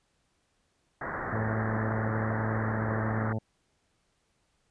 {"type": "low-pass noise", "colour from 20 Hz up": "white", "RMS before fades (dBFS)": -35, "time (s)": [1.01, 3.33], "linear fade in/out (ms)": 5, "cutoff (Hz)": 1900, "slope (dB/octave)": 96}
{"type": "harmonic tone", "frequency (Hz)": 110, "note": "A2", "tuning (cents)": 0, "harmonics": [1, 2, 3, 4, 5, 6, 7, 8], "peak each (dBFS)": [-30, -34, -43, -42, -41, -44, -48, -47], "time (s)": [1.32, 3.39], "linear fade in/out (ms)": 10}
{"effects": ["pink hiss -73 dBFS RMS until 4.7 s", "resampled to 22050 Hz"]}